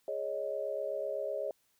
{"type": "chord", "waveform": "sine", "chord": "Ab suspended fourth", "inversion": "none", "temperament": "equal", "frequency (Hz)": [415.3, 554.4, 622.3], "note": ["Ab4", "Db5", "Eb5"], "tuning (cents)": [0, 0, 0], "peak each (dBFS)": [-40, -36, -37], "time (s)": [0.08, 1.51], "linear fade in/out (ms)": 2, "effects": ["white hiss -73 dBFS RMS until 1.79 s"]}